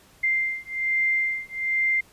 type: beating tone pair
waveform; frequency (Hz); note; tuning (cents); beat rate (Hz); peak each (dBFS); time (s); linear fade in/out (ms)
sine; 2093 / 2094.2; C7 / C7; 0 / +1; 1.2; -25; 0.23-2.01; 10
effects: pink hiss -55 dBFS RMS until 2.12 s + resampled to 32000 Hz